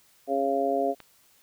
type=harmonic tone; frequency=137.6 Hz; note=C#3; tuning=12 cents flat; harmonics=2 / 3 / 4 / 5; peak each=-31 / -29 / -29 / -26 dBFS; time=0.27-0.95 s; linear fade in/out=50 ms
type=click; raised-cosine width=0.3 ms; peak=-27 dBFS; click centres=1.003 s
effects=white hiss -61 dBFS RMS until 1.42 s